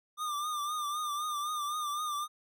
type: tone with vibrato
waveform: square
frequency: 1200 Hz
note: D6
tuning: 37 cents sharp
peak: -33 dBFS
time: 0.17-2.28 s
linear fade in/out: 50 ms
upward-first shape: triangle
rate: 3.9 Hz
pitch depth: 67 cents each way
effects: none